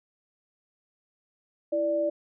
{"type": "tone pair together", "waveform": "sine", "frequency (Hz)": [330.5, 588], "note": ["E4", "D5"], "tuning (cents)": [5, 2], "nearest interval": "minor seventh", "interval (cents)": 997, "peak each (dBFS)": [-31, -24], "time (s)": [1.72, 2.1], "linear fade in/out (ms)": 10, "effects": []}